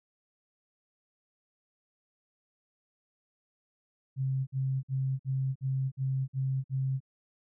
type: tone bursts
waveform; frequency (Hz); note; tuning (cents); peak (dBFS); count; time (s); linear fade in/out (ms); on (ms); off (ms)
sine; 133.1; C3; +30; -27; 8; 4.16-7.004; 50; 310; 52
effects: none

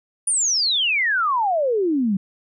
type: exponential sweep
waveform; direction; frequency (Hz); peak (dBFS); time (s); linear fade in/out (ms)
sine; down; 9800 to 185; -17; 0.27-2.17; 5
effects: none

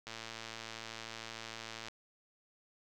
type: click train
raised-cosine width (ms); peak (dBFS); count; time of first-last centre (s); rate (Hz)
0.2; -26; 206; 0.07-1.884; 113
effects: none

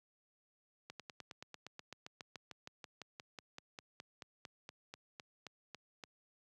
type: slowing click train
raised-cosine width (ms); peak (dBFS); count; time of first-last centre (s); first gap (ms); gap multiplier
0.2; -30; 30; 0.9-6.038; 97; 1.04
effects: high-pass 100 Hz 12 dB/octave

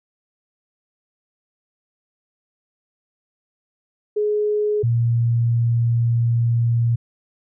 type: tone pair in turn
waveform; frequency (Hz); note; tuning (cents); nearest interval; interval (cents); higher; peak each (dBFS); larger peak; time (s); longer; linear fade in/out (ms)
sine; 420 / 117.38; G#4 / A#2; +19 / +12; octave + minor seventh; 2207; first; -17 / -15; second; 4.16-4.83 / 4.83-6.96; second; 10
effects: none

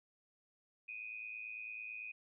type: tone with amplitude modulation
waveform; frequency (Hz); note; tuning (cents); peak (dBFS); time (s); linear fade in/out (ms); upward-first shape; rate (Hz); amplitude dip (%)
sine; 2489; D#7; 0; -40; 0.88-2.12; 10; sine; 109; 75
effects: none

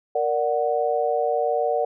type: chord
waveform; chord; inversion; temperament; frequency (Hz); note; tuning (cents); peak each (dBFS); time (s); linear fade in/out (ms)
sine; Bb augmented; none; equal; 466.2 / 587.3 / 740; Bb4 / D5 / F#5; 0 / 0 / 0; -24; 0.15-1.85; 5
effects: none

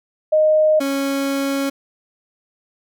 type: tone pair in turn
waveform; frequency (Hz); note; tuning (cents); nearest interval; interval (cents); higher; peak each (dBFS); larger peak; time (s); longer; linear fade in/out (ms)
sine / 30% pulse; 619 / 275.7; D#5 / C#4; -9 / -9; octave + major second; 1400; first; -11 / -16; first; 0.32-0.8 / 0.8-1.7; second; 10
effects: none

